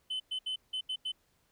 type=tone bursts at uneven times; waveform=sine; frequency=3040 Hz; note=F#7; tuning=46 cents sharp; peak=-30 dBFS; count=6; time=0.1-0.2 / 0.31-0.39 / 0.46-0.56 / 0.73-0.81 / 0.89-0.96 / 1.05-1.12 s; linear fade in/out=10 ms; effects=tanh soft clip ceiling -31 dBFS + pink hiss -72 dBFS RMS until 1.51 s